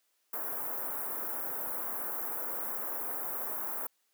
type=band-stop noise; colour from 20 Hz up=white; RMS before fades=-36 dBFS; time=0.33-3.87 s; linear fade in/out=5 ms; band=1400 to 13000 Hz; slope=24 dB/octave; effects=white hiss -75 dBFS RMS until 4.13 s + high-pass 300 Hz 12 dB/octave